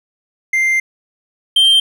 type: tone pair in turn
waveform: triangle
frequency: 2093 / 3153 Hz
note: C7 / G7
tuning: 0 / +9 cents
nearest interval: perfect fifth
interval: 709 cents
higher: second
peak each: -10 / -6 dBFS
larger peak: second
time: 0.53-0.8 / 1.56-1.8 s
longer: first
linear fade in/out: 5 ms
effects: none